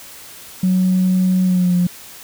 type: tone with pitch glide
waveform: sine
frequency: 185 to 177.67 Hz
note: F#3 to F3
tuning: 0 to +30 cents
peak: -11 dBFS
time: 0.63-1.87 s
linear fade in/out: 5 ms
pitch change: -70 cents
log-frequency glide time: 1.43-1.74 s
effects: tanh soft clip ceiling -8 dBFS + white hiss -38 dBFS RMS until 2.23 s